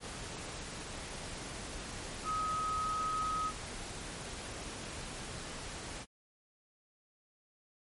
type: tone in noise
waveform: sine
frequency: 1266 Hz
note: D#6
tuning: 30 cents sharp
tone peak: -32 dBFS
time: 2.24-3.52 s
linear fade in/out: 50 ms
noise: pink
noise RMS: -43 dBFS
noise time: 0-6.06 s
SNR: +8 dB
effects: MP3 48 kbps